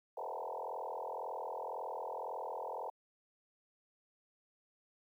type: tone with frequency modulation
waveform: sine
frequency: 698.5 Hz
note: F5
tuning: in tune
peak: -38 dBFS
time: 0.17-2.9 s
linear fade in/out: 5 ms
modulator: 41.9 Hz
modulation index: 6.1
effects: high-pass 400 Hz 12 dB/octave + 12-bit